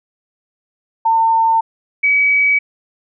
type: tone pair in turn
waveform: sine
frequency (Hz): 903 / 2275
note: A5 / C#7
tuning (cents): +45 / +44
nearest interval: octave + major third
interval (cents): 1599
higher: second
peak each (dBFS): -10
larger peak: neither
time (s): 1.05-1.61 / 2.03-2.59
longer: neither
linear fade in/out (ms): 10
effects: none

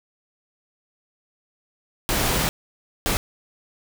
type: noise bursts at uneven times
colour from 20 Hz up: pink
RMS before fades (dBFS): -22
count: 2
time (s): 2.09-2.49 / 3.06-3.17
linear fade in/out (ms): 0
effects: none

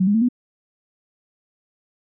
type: tone with pitch steps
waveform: sine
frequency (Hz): 186.5 / 204.6 / 224.4 / 246.1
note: F#3 / G#3 / A3 / B3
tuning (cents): +14 / -26 / +34 / -6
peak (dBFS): -14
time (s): 0-0.288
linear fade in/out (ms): 10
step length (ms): 72
effects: none

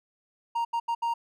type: tone bursts at uneven times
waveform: triangle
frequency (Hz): 932.3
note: A#5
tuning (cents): 0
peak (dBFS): -23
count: 4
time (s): 0.55-0.65 / 0.73-0.8 / 0.88-0.95 / 1.02-1.14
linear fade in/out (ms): 10
effects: none

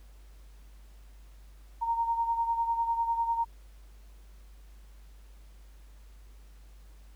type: beating tone pair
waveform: sine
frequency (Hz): 924 / 934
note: A#5 / A#5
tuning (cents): -16 / +3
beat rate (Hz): 10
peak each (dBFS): -27 / -34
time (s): 1.81-3.45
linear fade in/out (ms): 20
effects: added 50 Hz sine -49 dBFS peak until 7.15 s + pink hiss -64 dBFS RMS until 7.15 s

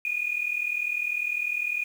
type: tone pair together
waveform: sine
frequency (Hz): 2437 / 2477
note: D#7 / D#7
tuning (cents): -37 / -8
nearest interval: unison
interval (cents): 29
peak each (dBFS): -28 / -29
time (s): 0.05-1.84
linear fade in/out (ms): 2
effects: 8-bit

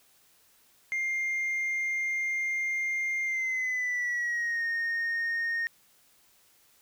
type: tone with pitch glide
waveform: sine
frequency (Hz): 2110 to 1847.5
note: C7 to A#6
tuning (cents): +14 to -16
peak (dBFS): -25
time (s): 0.92-5.67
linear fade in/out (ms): 0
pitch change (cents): -230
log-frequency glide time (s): 3.24-4.64
effects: tanh soft clip ceiling -26 dBFS + white hiss -63 dBFS RMS until 6.81 s

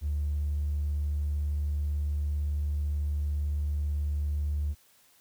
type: tone with vibrato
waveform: triangle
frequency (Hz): 73.42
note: D2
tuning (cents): 0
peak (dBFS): -23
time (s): 0.01-4.75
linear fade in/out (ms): 50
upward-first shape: sine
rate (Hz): 18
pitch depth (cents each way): 10
effects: tanh soft clip ceiling -24 dBFS + white hiss -62 dBFS RMS until 5.2 s

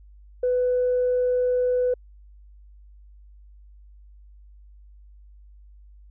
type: tone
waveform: sine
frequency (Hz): 498.2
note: B4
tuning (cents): +15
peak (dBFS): -18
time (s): 0.43-1.94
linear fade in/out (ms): 5
effects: tanh soft clip ceiling -15 dBFS + added 50 Hz sine -46 dBFS peak until 6.1 s

